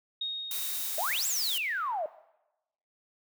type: tone with exponential decay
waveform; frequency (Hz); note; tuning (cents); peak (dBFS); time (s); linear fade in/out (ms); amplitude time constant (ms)
sine; 3729; A#7; 0; -29; 0.21-1.92; 5; 370
type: noise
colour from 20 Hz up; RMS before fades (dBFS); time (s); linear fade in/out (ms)
blue; -34; 0.51-1.58; 2
type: exponential two-way sweep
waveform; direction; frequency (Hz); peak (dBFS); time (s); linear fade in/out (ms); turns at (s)
sine; up then down; 587.3 to 7940 to 587.3; -29; 0.98-2.06; 2; 1.27
effects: noise-tail reverb RT60 0.9 s tail -17 dB re dry